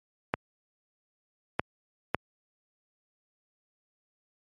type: clicks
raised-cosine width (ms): 0.5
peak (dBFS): -9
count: 3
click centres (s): 0.339 / 1.595 / 2.146
effects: high-pass 80 Hz 12 dB/octave + MP3 64 kbps